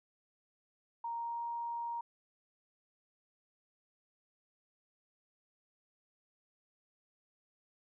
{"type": "tone with pitch glide", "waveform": "sine", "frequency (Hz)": [932.3, 938.2], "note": ["A#5", "A#5"], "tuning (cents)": [0, 11], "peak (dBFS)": -36, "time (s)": [1.04, 2.01], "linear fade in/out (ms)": 5, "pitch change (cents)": 11, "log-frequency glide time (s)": [1.16, 1.41], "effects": []}